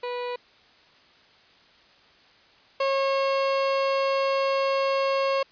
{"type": "tone pair in turn", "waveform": "30% pulse", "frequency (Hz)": [489.9, 544], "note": ["B4", "C#5"], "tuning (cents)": [-14, -33], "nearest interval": "major second", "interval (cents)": 181, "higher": "second", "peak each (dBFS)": [-26, -19], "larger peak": "second", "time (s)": [[0.03, 0.36], [2.8, 5.43]], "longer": "second", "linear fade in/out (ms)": 5, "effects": ["white hiss -56 dBFS RMS until 5.51 s", "resampled to 11025 Hz"]}